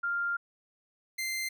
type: tone pair in turn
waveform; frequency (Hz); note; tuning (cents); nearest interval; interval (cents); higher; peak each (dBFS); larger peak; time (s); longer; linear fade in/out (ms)
sine / sawtooth; 1396.9 / 2084; F6 / C7; 0 / -7; perfect fifth; 693; second; -28; neither; 0.03-0.37 / 1.18-1.49; first; 10
effects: none